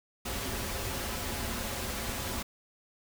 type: noise with comb filter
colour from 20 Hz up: pink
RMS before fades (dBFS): -35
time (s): 0.25-2.43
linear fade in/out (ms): 10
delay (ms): 6.5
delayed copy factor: -0.55
effects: none